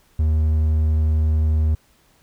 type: tone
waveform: triangle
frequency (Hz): 77.78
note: D#2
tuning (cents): 0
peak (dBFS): -13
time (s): 0.19-1.75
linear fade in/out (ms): 5
effects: pink hiss -58 dBFS RMS until 2.22 s